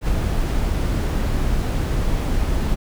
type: noise with ADSR envelope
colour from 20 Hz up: brown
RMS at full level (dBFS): -18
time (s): 0.01-2.76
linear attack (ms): 75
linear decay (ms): 4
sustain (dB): -2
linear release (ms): 28
effects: none